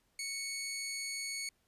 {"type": "tone", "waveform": "15% pulse", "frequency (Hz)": 2217, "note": "C#7", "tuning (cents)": 0, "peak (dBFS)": -31, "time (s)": [0.19, 1.49], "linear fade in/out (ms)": 2, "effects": ["pink hiss -75 dBFS RMS until 1.67 s", "resampled to 32000 Hz"]}